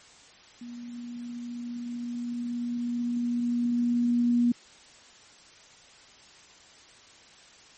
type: tone with level ramp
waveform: sine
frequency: 240 Hz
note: B3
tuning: 49 cents flat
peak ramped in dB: -38 to -19 dBFS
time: 0.61-4.52 s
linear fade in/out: 5 ms
effects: white hiss -53 dBFS RMS until 7.77 s + MP3 32 kbps